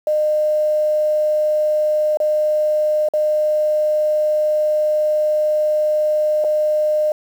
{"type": "tone with dropouts", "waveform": "sine", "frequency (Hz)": 609, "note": "D#5", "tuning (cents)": -37, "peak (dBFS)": -14, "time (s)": [0.07, 7.12], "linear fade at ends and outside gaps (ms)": 2, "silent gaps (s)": [[2.172, 2.201], [3.087, 3.136], [6.441, 6.445]], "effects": ["7-bit"]}